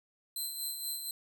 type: tone with tremolo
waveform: 10% pulse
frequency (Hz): 4086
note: C8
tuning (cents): -42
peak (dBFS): -27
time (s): 0.36-1.11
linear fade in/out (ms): 2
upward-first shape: sine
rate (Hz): 4.2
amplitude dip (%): 50
effects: none